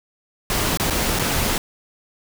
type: noise with dropouts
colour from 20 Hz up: pink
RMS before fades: -21 dBFS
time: 0.5-1.58 s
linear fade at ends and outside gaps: 1 ms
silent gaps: 0.773-0.798 / 0.9-0.906 / 1.189-1.195 s
effects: none